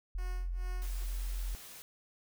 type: tone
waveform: sine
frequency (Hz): 43.65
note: F1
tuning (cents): 0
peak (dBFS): -33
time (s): 0.15-1.55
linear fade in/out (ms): 0
type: tone with tremolo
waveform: 10% pulse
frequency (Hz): 364.3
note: F#4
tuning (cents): -27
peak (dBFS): -40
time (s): 0.18-1.04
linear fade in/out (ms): 5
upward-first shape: sine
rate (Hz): 2.3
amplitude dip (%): 95
type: noise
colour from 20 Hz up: white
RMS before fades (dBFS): -50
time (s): 0.82-1.82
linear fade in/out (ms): 0
effects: none